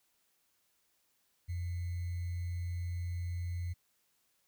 sine tone with sample-and-hold, 87.31 Hz, F2, in tune, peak -34 dBFS, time 1.48-3.74 s, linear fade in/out 20 ms, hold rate 2100 Hz, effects white hiss -75 dBFS RMS until 4.47 s

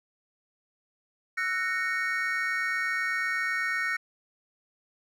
triangle chord, F# dominant seventh, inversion third, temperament just, 1332 / 1480 / 1850 / 2220 Hz, E6 / F#6 / A#6 / C#7, +18 / 0 / -14 / +2 cents, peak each -34 / -31 / -28 / -31 dBFS, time 1.37-3.97 s, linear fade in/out 10 ms, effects none

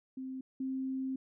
sine tone pair in turn, 261.6 / 263.7 Hz, C4 / C4, 0 / +14 cents, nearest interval unison, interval 14 cents, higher second, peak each -38 / -33 dBFS, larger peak second, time 0.17-0.41 / 0.6-1.16 s, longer second, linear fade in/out 5 ms, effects none

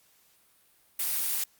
blue noise, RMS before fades -29 dBFS, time 0.99-1.44 s, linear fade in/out 5 ms, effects white hiss -64 dBFS RMS until 1.59 s + Opus 48 kbps

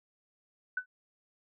sine tone with exponential decay, 1500 Hz, F#6, 23 cents sharp, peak -26 dBFS, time 0.77-0.86 s, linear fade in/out 5 ms, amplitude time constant 18 ms, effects none

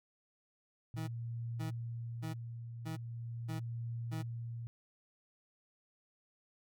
sine tone with tremolo, 116.8 Hz, A#2, 4 cents sharp, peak -37 dBFS, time 0.94-4.67 s, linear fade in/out 0 ms, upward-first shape triangle, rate 0.42 Hz, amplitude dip 50%
30% pulse tone bursts, 160 Hz, D#3, 49 cents sharp, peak -37 dBFS, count 6, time 0.96-4.23 s, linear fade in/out 20 ms, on 120 ms, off 510 ms
effects none

